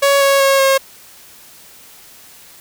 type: tone with pitch steps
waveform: sawtooth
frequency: 559 / 552.6 / 546.2 / 540 Hz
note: C#5 / C#5 / C#5 / C#5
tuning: +14 / -6 / -26 / -45 cents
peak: -6 dBFS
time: 0.02-0.78 s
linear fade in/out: 10 ms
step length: 190 ms
effects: white hiss -42 dBFS RMS until 2.6 s